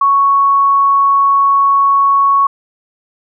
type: tone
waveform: sine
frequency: 1110 Hz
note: C#6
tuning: 2 cents sharp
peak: -7 dBFS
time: 0.01-2.47 s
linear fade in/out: 5 ms
effects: none